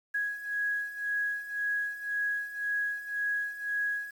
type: beating tone pair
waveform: sine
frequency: 1661.2 / 1663.1 Hz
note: G#6 / G#6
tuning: 0 / +2 cents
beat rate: 1.9 Hz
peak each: -35 / -31 dBFS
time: 0.14-4.11 s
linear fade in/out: 10 ms
effects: 9-bit